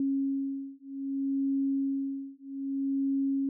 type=beating tone pair; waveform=sine; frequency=273.1 / 273.73 Hz; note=C#4 / C#4; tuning=-26 / -22 cents; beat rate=0.63 Hz; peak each=-31 dBFS; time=0-3.49 s; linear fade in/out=2 ms; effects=none